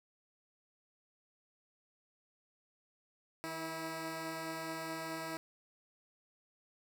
10% pulse tone pair together, 160 / 324.7 Hz, D#3 / E4, +49 / -26 cents, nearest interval octave, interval 1225 cents, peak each -38 / -32 dBFS, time 3.44-5.37 s, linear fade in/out 0 ms, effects none

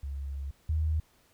sine tone pair in turn, 69.3 / 78.24 Hz, C#2 / D#2, 0 / +10 cents, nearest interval major second, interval 210 cents, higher second, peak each -33 / -25 dBFS, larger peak second, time 0.03-0.51 / 0.69-1 s, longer first, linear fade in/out 5 ms, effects pink hiss -65 dBFS RMS until 1.33 s

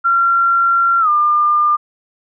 sine tone with pitch glide, 1372 to 1201.3 Hz, F6 to D6, -31 to +39 cents, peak -10 dBFS, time 0.04-1.77 s, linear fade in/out 20 ms, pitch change -230 cents, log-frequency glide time 1-1.09 s, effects none

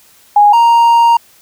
sine / triangle tone pair in turn, 826 / 933.1 Hz, G#5 / A#5, -10 / +1 cents, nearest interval major second, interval 211 cents, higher second, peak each -3 dBFS, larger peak neither, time 0.36-0.53 / 0.53-1.17 s, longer second, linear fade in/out 5 ms, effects white hiss -46 dBFS RMS until 1.41 s

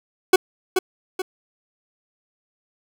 40% pulse tone with echo, 372.7 Hz, F#4, 13 cents sharp, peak -8 dBFS, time 0.33-0.36 s, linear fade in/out 5 ms, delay 430 ms, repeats 2, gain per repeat -7 dB, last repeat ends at 1.22 s, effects none

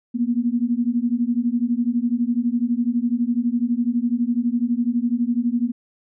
sine beating tone pair, 233.1 / 245.1 Hz, A#3 / B3, 0 / -13 cents, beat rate 12 Hz, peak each -21 dBFS, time 0.14-5.72 s, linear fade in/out 20 ms, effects none

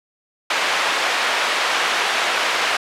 white band-pass noise, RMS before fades -20 dBFS, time 0.5-2.77 s, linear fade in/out 5 ms, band 560 to 2600 Hz, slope 12 dB/octave, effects low-pass 12000 Hz 12 dB/octave

